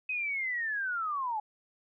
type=linear sweep; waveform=sine; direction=down; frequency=2544 to 825 Hz; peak=-30 dBFS; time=0.09-1.4 s; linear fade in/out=5 ms; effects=none